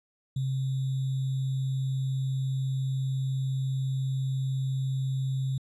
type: tone with sample-and-hold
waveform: sine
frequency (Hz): 132.9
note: C3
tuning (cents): +27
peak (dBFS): -26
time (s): 0.36-5.58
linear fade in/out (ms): 5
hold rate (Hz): 3675
effects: resampled to 24000 Hz